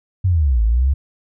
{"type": "linear two-way sweep", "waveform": "sine", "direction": "down then up", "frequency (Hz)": [96.9, 52.6, 71.1], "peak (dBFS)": -12, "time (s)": [0.24, 0.94], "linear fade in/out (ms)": 10, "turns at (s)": 0.63, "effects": []}